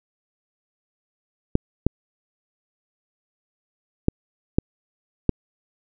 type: clicks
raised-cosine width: 3 ms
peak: -3 dBFS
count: 5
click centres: 1.554 / 1.866 / 4.084 / 4.585 / 5.293 s
effects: none